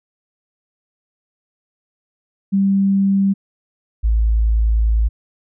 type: tone pair in turn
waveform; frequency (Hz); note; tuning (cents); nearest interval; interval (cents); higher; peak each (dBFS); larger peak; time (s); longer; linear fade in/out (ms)
sine; 196 / 55; G3 / A1; 0 / 0; octave + minor seventh; 2200; first; -12; neither; 2.52-3.34 / 4.03-5.09; second; 20
effects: none